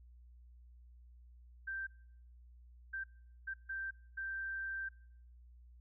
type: tone bursts at uneven times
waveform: sine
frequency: 1568 Hz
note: G6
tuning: in tune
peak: -38 dBFS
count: 5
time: 1.67-1.87 / 2.93-3.04 / 3.47-3.54 / 3.69-3.91 / 4.17-4.89 s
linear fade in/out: 10 ms
effects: noise-tail reverb RT60 0.6 s tail -22 dB re dry + added 60 Hz sine -56 dBFS peak until 5.8 s